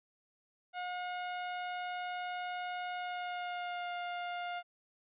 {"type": "tone with pitch glide", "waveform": "sawtooth", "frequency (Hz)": [720, 706], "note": ["F#5", "F5"], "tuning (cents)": [-47, 19], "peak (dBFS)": -33, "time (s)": [0.73, 4.63], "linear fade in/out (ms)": 50, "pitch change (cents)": -34, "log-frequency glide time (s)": [2.97, 3.92], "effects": ["resampled to 8000 Hz"]}